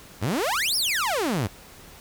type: exponential two-way sweep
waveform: sawtooth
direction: up then down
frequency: 87.31 to 5630 to 87.31 Hz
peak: -19 dBFS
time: 0.21-1.48 s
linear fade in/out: 20 ms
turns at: 0.76 s
effects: pink hiss -47 dBFS RMS until 2 s